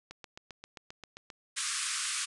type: click train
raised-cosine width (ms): 0.2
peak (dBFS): -27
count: 10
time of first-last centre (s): 0.11-1.302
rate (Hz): 7.55
type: band-pass noise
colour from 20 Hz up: white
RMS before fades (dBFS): -34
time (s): 1.56-2.26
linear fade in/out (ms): 20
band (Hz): 1100 to 10000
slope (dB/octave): 96
effects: none

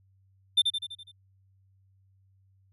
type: tone with echo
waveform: triangle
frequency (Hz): 3571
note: A7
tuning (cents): +25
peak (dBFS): -16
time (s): 0.57-0.62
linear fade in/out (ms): 10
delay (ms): 83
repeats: 6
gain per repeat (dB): -5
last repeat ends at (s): 1.118
effects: added 96 Hz sine -61 dBFS peak until 2.72 s + resampled to 32000 Hz

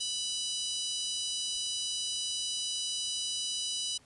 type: harmonic tone with a mistuned harmonic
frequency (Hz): 987.8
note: B5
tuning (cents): 0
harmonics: 3 / 4 / 5 / 6 / 7 / 8 / 9 / 10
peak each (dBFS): -37 / -38 / -39 / -40 / -45 / -45 / -43 / -47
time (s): 0-3.98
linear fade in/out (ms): 10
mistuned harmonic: 8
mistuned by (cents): +35
effects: pink hiss -62 dBFS RMS until 4.05 s + resampled to 24000 Hz

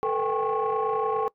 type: tone cluster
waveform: sine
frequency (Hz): 440.1 / 487.6 / 777 / 807 / 1092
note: A4 / B4 / G5 / G#5 / C#6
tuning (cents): 0 / -22 / -16 / -50 / -26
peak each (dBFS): -25 / -31 / -32 / -30 / -28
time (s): 0.03-1.28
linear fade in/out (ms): 0
effects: noise-tail reverb RT60 0.1 s tail -22 dB re dry + tanh soft clip ceiling -17 dBFS

